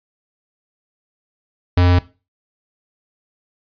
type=tone; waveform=square; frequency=89 Hz; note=F2; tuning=33 cents sharp; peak=-11 dBFS; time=1.77-1.99 s; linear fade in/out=5 ms; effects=noise-tail reverb RT60 0.3 s tail -18 dB re dry + resampled to 11025 Hz